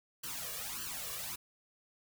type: noise with flanger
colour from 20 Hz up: white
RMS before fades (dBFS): -41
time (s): 0.23-1.36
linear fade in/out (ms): 10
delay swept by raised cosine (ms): 0.67 to 1.77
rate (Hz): 1.7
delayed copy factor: +0.85
effects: none